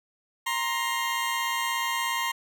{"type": "tone pair together", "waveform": "20% pulse", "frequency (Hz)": [937, 1053.8], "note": ["A#5", "C6"], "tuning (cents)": [9, 12], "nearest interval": "major second", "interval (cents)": 203, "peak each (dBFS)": -24, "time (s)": [0.46, 2.32], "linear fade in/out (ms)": 10, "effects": []}